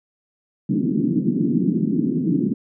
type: band-pass noise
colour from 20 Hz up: white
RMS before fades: -20 dBFS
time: 0.69-2.54 s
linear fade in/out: 10 ms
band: 150 to 320 Hz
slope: 48 dB/octave
effects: none